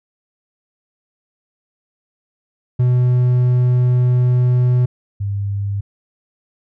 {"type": "tone pair in turn", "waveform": ["triangle", "sine"], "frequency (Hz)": [124.4, 100.26], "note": ["B2", "G2"], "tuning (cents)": [13, 39], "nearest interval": "major third", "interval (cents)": 374, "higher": "first", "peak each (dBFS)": [-9, -18], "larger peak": "first", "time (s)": [[2.79, 4.86], [5.2, 5.81]], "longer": "first", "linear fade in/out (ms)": 10, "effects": []}